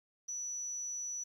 sine tone, 5920 Hz, F#8, in tune, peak -37 dBFS, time 0.28-1.24 s, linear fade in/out 10 ms, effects 11-bit

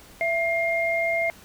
sine tone pair together, 668.1 / 2121 Hz, E5 / C7, +23 / +23 cents, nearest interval octave + minor sixth, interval 2000 cents, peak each -24 dBFS, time 0.21-1.3 s, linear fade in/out 0 ms, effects pink hiss -49 dBFS RMS until 1.44 s

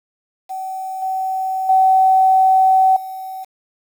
sine tone with level steps, 759 Hz, F#5, 44 cents sharp, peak -23 / -18 / -9 / -26 dBFS, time 0.49-3.45 s, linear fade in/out 20 ms, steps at 1.02 / 1.69 / 2.96 s, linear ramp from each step 5 ms, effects 7-bit

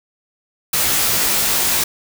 white noise with comb filter, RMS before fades -17 dBFS, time 0.73-1.84 s, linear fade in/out 5 ms, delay 16 ms, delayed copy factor -0.9, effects none

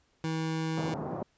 25% pulse tone, 160.5 Hz, E3, 46 cents flat, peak -26 dBFS, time 0.24-0.94 s, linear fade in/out 2 ms
pink band-pass noise, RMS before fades -36 dBFS, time 0.77-1.23 s, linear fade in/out 5 ms, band 130 to 970 Hz, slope 24 dB/octave
effects pink hiss -70 dBFS RMS until 1.37 s + resampled to 16000 Hz

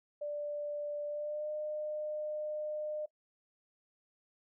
sine tone with pitch glide, 588 to 606.3 Hz, D5 to D#5, +2 to -45 cents, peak -35 dBFS, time 0.21-3.06 s, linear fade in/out 10 ms, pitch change +53 cents, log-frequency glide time 1.07-1.5 s, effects noise-tail reverb RT60 0.1 s tail -19 dB re dry

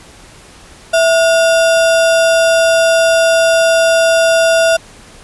sine tone with sample-and-hold, 659.3 Hz, E5, in tune, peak -7 dBFS, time 0.93-4.77 s, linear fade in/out 10 ms, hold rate 2100 Hz, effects pink hiss -39 dBFS RMS until 5.23 s + resampled to 24000 Hz

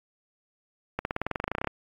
accelerating click train, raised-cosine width 0.5 ms, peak -13 dBFS, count 17, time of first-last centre 0.99-1.673 s, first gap 61 ms, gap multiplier 0.95, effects AAC 48 kbps

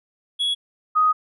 triangle / sine tone pair in turn, 3355 / 1250.2 Hz, G#7 / D#6, +17 / +8 cents, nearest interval octave + perfect fourth, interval 1709 cents, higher first, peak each -18 / -14 dBFS, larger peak second, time 0.39-0.55 / 0.95-1.13 s, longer second, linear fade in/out 20 ms, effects resampled to 32000 Hz

